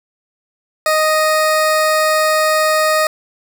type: tone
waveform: 20% pulse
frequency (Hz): 622.3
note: D#5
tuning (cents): 0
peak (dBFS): -7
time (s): 0.86-3.07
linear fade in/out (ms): 2
effects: none